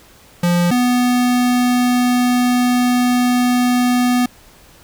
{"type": "tone pair in turn", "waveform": "square", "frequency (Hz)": [174.61, 246.9], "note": ["F3", "B3"], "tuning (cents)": [0, 0], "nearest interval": "tritone", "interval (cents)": 600, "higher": "second", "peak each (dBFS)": -13, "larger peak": "neither", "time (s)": [[0.43, 0.71], [0.71, 4.26]], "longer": "second", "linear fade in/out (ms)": 5, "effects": ["pink hiss -46 dBFS RMS until 4.83 s"]}